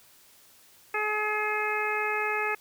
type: harmonic tone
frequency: 424.2 Hz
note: G#4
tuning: 37 cents sharp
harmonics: 1 / 2 / 3 / 4 / 5 / 6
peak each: -33 / -33 / -33 / -33 / -33 / -33 dBFS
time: 0.94-2.55 s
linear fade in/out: 5 ms
effects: white hiss -57 dBFS RMS until 2.6 s